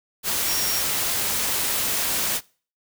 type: tone in noise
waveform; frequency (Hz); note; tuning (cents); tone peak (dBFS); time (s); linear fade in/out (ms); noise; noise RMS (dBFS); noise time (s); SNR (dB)
sine; 5588; F8; 0; -27; 0.45-0.83; 50; white; -24; 0.23-2.41; -6
effects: noise-tail reverb RT60 0.4 s tail -23 dB re dry